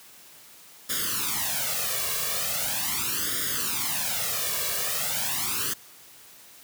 white noise with flanger, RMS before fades -28 dBFS, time 0.89-5.74 s, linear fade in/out 10 ms, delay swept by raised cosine 0.58 to 1.78 ms, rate 0.4 Hz, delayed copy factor +0.95, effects white hiss -50 dBFS RMS until 6.63 s + high-pass 80 Hz 12 dB/octave

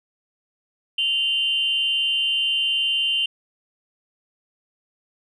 sine tone pair together, 2800 / 3079 Hz, F7 / G7, +4 / -32 cents, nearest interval major second, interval 164 cents, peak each -21 dBFS, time 0.98-3.26 s, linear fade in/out 5 ms, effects tanh soft clip ceiling -12 dBFS

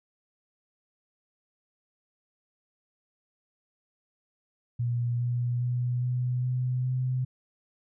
sine tone with pitch steps, 120 / 121.53 / 123.09 / 124.66 / 126.26 / 127.87 Hz, B2 / B2 / B2 / B2 / B2 / C3, -49 / -27 / -5 / +17 / +39 / -39 cents, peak -25 dBFS, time 4.79-7.25 s, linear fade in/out 10 ms, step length 410 ms, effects none

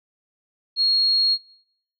sine tone, 4289 Hz, C8, 42 cents sharp, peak -16 dBFS, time 0.76-1.38 s, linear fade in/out 50 ms, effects noise-tail reverb RT60 0.7 s tail -21 dB re dry

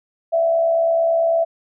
sine tone with frequency modulation, 664 Hz, E5, 12 cents sharp, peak -14 dBFS, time 0.32-1.45 s, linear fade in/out 20 ms, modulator 69 Hz, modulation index 0.36, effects none

